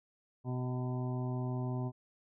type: harmonic tone with a mistuned harmonic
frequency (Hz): 125.8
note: B2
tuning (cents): +32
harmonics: 1 / 2 / 3 / 5 / 6 / 7 / 8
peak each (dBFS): -34 / -40 / -44 / -48 / -50 / -51 / -52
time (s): 0.44-1.92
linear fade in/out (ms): 50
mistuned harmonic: 7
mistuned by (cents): +31
effects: none